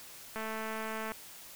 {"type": "click train", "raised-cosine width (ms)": 0.5, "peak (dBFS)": -24, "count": 168, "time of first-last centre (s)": [0.36, 1.119], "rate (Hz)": 220, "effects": ["white hiss -50 dBFS RMS until 1.55 s"]}